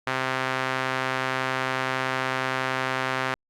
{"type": "tone with band-pass filter", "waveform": "sawtooth", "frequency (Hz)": 130.81, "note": "C3", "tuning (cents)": 0, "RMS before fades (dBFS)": -27, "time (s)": [0.07, 3.34], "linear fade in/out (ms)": 0, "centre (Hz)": 1600, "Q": 1.1, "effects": ["Opus 48 kbps"]}